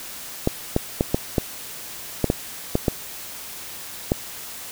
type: clicks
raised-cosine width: 2 ms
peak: -4 dBFS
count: 10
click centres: 0.474 / 0.764 / 1.009 / 1.145 / 1.382 / 2.243 / 2.301 / 2.754 / 2.882 / 4.119 s
effects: white hiss -36 dBFS RMS until 4.71 s